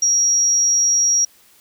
sine tone, 5670 Hz, F8, 25 cents sharp, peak -12 dBFS, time 0.02-1.25 s, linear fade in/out 5 ms, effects tanh soft clip ceiling -8 dBFS + white hiss -52 dBFS RMS until 1.6 s

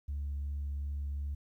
sine tone with vibrato, 71.3 Hz, C#2, 49 cents sharp, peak -32 dBFS, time 0.08-1.35 s, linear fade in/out 10 ms, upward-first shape triangle, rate 2.7 Hz, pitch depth 10 cents each way, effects tanh soft clip ceiling -31 dBFS + 12-bit

